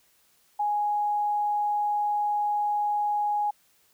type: tone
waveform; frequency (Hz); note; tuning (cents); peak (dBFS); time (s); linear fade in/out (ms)
sine; 830.6; G#5; 0; -23; 0.59-3.51; 10
effects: white hiss -64 dBFS RMS until 3.93 s